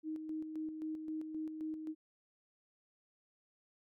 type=tone with tremolo; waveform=sine; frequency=313.1 Hz; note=D#4; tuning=11 cents sharp; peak=-37 dBFS; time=0.03-1.95 s; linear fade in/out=50 ms; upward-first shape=square; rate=3.8 Hz; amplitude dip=45%; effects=none